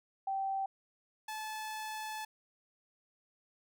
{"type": "tone pair in turn", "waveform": ["sine", "sawtooth"], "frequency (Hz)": [777, 866.2], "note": ["G5", "A5"], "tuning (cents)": [-16, -27], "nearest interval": "major second", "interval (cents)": 189, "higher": "second", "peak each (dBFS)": [-32, -35], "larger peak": "first", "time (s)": [[0.27, 0.66], [1.28, 2.25]], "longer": "second", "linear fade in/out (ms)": 5, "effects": []}